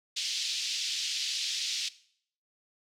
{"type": "band-pass noise", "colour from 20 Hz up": "white", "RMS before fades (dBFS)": -33, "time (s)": [0.16, 1.89], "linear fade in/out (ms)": 10, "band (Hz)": [2900, 5400], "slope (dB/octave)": 24, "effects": ["noise-tail reverb RT60 0.6 s tail -18 dB re dry"]}